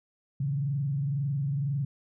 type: tone with frequency modulation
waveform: sine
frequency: 140 Hz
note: C#3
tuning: 18 cents sharp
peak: -26 dBFS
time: 0.4-1.85 s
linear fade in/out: 5 ms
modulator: 22 Hz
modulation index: 0.57
effects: none